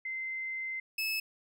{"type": "tone pair in turn", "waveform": ["sine", "30% pulse"], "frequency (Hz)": [2073, 2601], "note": ["C7", "E7"], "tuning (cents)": [-17, -24], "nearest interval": "major third", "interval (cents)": 393, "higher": "second", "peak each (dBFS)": [-34, -28], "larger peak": "second", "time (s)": [[0.05, 0.8], [0.98, 1.2]], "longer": "first", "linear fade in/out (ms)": 5, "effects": []}